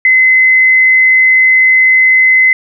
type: tone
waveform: sine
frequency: 2044 Hz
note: C7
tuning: 41 cents flat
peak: -4 dBFS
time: 0.05-2.53 s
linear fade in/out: 2 ms
effects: none